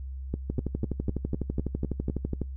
two click trains, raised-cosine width 3 ms, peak -16 / -16 dBFS, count 8 / 24, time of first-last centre 0.34-2.099 / 0.5-2.417 s, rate 3.98 / 12 Hz, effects noise-tail reverb RT60 0.1 s tail -21 dB re dry + added 66 Hz sine -34 dBFS peak until 2.56 s

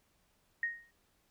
sine tone with exponential decay, 1864.7 Hz, A#6, in tune, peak -28 dBFS, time 0.63-0.91 s, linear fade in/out 2 ms, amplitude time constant 59 ms, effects pink hiss -73 dBFS RMS until 1.3 s

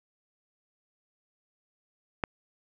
click, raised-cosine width 0.5 ms, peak -12 dBFS, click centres 2.238 s, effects none

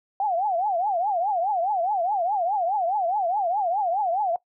sine tone with vibrato, 755 Hz, F#5, 35 cents sharp, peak -21 dBFS, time 0.2-4.36 s, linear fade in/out 2 ms, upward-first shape triangle, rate 4.8 Hz, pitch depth 250 cents each way, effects noise-tail reverb RT60 0.1 s tail -19 dB re dry

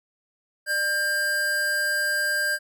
square tone pair together, 597.4 / 1595 Hz, D5 / G6, +29 / +30 cents, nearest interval octave + perfect fourth, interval 1701 cents, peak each -35 / -23 dBFS, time 0.66-2.59 s, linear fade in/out 50 ms, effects none

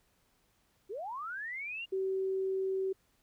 sine linear sweep, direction up, 349.2 to 2856 Hz, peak -37 dBFS, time 0.89-1.86 s, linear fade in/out 20 ms
sine tone, 382.1 Hz, G4, 44 cents flat, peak -30 dBFS, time 1.92-2.93 s, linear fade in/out 10 ms
effects pink hiss -72 dBFS RMS until 3.22 s

